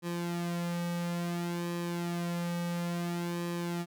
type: tone with flanger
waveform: sawtooth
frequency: 172.7 Hz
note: F3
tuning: 19 cents flat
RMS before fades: -34 dBFS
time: 0.02-3.86 s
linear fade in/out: 50 ms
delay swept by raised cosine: 1.4 to 2.9 ms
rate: 0.58 Hz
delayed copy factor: -0.65
effects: none